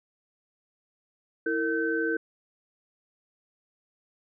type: tone cluster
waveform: sine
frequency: 327.4 / 458.1 / 1535 Hz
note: E4 / A#4 / G6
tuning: -12 / -30 / -37 cents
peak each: -29 dBFS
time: 1.46-2.17 s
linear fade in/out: 5 ms
effects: none